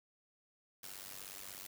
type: noise with amplitude modulation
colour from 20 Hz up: white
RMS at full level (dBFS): -45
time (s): 0.83-1.67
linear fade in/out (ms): 5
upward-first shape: sine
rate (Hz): 96.4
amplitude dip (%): 90
effects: none